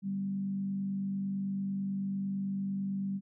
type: tone with frequency modulation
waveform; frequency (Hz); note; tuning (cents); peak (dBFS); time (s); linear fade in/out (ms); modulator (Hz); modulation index
sine; 195.2; G3; -7; -31; 0.02-3.21; 50; 49; 0.34
effects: none